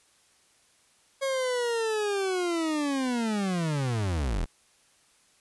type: linear sweep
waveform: 40% pulse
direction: down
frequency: 548 to 34.22 Hz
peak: -25 dBFS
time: 1.21-4.46 s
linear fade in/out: 20 ms
effects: white hiss -63 dBFS RMS until 5.4 s + resampled to 24000 Hz